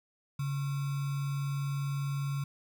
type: tone with sample-and-hold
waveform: sine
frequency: 140 Hz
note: C#3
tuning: 18 cents sharp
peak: -30 dBFS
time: 0.39-2.44 s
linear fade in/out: 5 ms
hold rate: 1225 Hz
effects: none